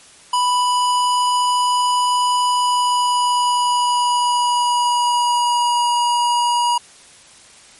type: tone with pitch glide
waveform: square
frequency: 987.8 to 960.2 Hz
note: B5 to B5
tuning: 0 to -49 cents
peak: -15 dBFS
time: 0.33-6.78 s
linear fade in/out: 5 ms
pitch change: -49 cents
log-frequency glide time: 2.47-5.86 s
effects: white hiss -45 dBFS RMS until 7.79 s + MP3 48 kbps